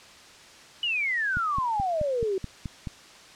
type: exponential sweep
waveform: sine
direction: down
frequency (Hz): 2976 to 370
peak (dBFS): -24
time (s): 0.83-2.38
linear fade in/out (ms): 2
type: click train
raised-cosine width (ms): 5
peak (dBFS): -20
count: 8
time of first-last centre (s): 1.37-2.872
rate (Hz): 4.66
effects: white hiss -49 dBFS RMS until 3.35 s + low-pass 6000 Hz 12 dB/octave